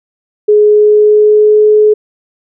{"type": "tone with pitch glide", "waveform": "sine", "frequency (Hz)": [420, 425.1], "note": ["G#4", "G#4"], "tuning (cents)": [19, 40], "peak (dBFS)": -3, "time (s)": [0.48, 1.94], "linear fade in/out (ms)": 10, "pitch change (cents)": 21, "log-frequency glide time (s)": [0.65, 1.65], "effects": []}